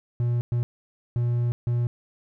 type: tone bursts at uneven times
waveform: triangle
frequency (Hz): 120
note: B2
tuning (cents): -49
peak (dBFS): -19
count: 4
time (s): 0.2-0.41 / 0.52-0.63 / 1.16-1.52 / 1.67-1.87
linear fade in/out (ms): 0
effects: none